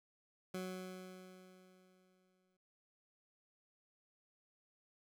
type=tone with exponential decay; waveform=20% pulse; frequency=185 Hz; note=F#3; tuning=in tune; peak=-35 dBFS; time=0.54-2.57 s; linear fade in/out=5 ms; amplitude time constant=440 ms; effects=none